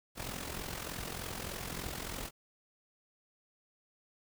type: noise with amplitude modulation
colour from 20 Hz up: pink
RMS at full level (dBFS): -38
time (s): 0.15-2.31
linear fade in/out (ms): 50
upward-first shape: sine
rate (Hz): 43.3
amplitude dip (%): 65
effects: none